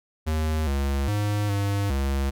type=tone with pitch steps; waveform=square; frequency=78.2 / 69.3 / 103.7 / 100.3 / 68.5 Hz; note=D#2 / C#2 / G#2 / G2 / C#2; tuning=+9 / 0 / -2 / +40 / -20 cents; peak=-23 dBFS; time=0.26-2.31 s; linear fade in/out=20 ms; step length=410 ms; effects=none